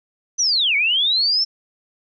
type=linear two-way sweep; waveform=sine; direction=down then up; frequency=6120 to 2180 to 5440 Hz; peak=-15 dBFS; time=0.38-1.45 s; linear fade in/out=20 ms; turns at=0.76 s; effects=none